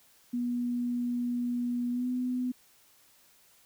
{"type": "tone with pitch glide", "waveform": "sine", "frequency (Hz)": [242.8, 250.6], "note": ["B3", "B3"], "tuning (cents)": [-29, 25], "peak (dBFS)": -28, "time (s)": [0.33, 2.52], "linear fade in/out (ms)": 10, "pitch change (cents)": 54, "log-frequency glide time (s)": [1.91, 2.07], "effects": ["white hiss -62 dBFS RMS until 3.65 s"]}